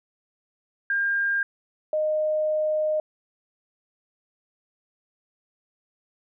sine tone pair in turn, 1605 / 616.3 Hz, G6 / D#5, +40 / -17 cents, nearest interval octave + perfect fourth, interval 1657 cents, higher first, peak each -21 dBFS, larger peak neither, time 0.9-1.43 / 1.93-3 s, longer second, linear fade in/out 2 ms, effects none

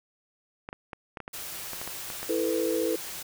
clicks, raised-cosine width 0.5 ms, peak -22 dBFS, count 11, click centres 0.689 / 0.729 / 0.932 / 1.172 / 1.203 / 1.279 / 1.733 / 1.815 / 1.876 / 2.102 / 2.23 s
white band-stop noise, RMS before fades -38 dBFS, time 1.33-3.23 s, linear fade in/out 10 ms, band 200 to 280 Hz, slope 96 dB/octave
sine chord, E suspended fourth, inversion none, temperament just, 329.6 / 439.5 / 494.4 Hz, E4 / A4 / B4, 0 / -2 / +2 cents, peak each -29 dBFS, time 2.29-2.96 s, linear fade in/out 5 ms
effects none

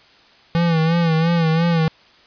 square tone with vibrato, 165.2 Hz, E3, 4 cents sharp, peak -15 dBFS, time 0.55-1.88 s, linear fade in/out 0 ms, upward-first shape sine, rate 2.9 Hz, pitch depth 66 cents each way, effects white hiss -50 dBFS RMS until 2.26 s + resampled to 11025 Hz

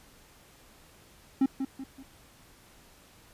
triangle tone with echo, 267.8 Hz, C4, 40 cents sharp, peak -18 dBFS, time 1.41-1.46 s, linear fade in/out 5 ms, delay 190 ms, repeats 3, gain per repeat -8 dB, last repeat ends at 2.03 s, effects pink hiss -57 dBFS RMS until 3.33 s + resampled to 32000 Hz

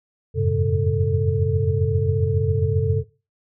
sine tone cluster, 86.3 / 93.7 / 108.5 / 137 / 443 Hz, F2 / F#2 / A2 / C#3 / A4, -20 / +22 / -24 / -20 / +12 cents, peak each -28 / -22 / -24 / -23 / -23 dBFS, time 0.34-3.04 s, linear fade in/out 50 ms, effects noise-tail reverb RT60 0.3 s tail -18 dB re dry

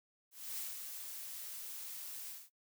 blue noise with ADSR envelope, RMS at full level -41 dBFS, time 0.31-2.5 s, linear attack 260 ms, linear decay 190 ms, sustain -5 dB, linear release 210 ms, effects noise-tail reverb RT60 0.1 s tail -22 dB re dry

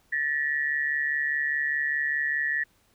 sine tone pair together, 1760 / 1904.9 Hz, A6 / A#6, 0 / +37 cents, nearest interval minor second, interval 137 cents, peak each -27 dBFS, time 0.12-2.64 s, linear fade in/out 10 ms, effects pink hiss -65 dBFS RMS until 2.94 s

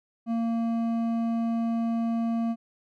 sine tone with hard clipping, 230 Hz, A#3, 23 cents flat, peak -26 dBFS, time 0.26-2.56 s, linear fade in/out 50 ms, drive 8 dB, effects none

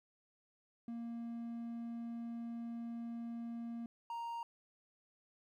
triangle tone pair in turn, 233.1 / 932.4 Hz, A#3 / A#5, 0 / 0 cents, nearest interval 2 octaves, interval 2400 cents, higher second, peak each -39 / -38 dBFS, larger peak second, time 0.88-3.86 / 4.1-4.43 s, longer first, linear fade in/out 2 ms, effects 13-bit

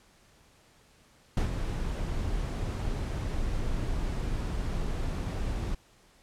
brown noise with ADSR envelope, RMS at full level -24 dBFS, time 1.37-5.75 s, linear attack 3 ms, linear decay 100 ms, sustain -7 dB, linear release 8 ms, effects pink hiss -61 dBFS RMS until 6.22 s + low-pass 10000 Hz 12 dB/octave

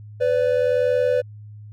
triangle tone pair together, 499.1 / 580 Hz, B4 / D5, +18 / -22 cents, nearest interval minor third, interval 260 cents, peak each -16 / -20 dBFS, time 0.2-1.22 s, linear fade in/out 20 ms, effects added 105 Hz sine -37 dBFS peak until 1.72 s

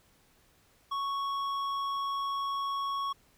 sine tone with hard clipping, 1108.7 Hz, C#6, in tune, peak -32 dBFS, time 0.91-3.13 s, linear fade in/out 10 ms, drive 8 dB, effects pink hiss -65 dBFS RMS until 3.37 s

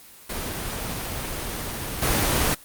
pink noise with level steps, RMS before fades -30 / -21 dBFS, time 0.29-2.55 s, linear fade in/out 10 ms, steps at 2.02 s, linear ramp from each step 5 ms, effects white hiss -47 dBFS RMS until 2.64 s + Opus 24 kbps

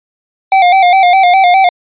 square tone with vibrato, 740 Hz, F#5, in tune, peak -5 dBFS, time 0.52-1.69 s, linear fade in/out 2 ms, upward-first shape square, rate 4.9 Hz, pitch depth 69 cents each way, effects resampled to 8000 Hz

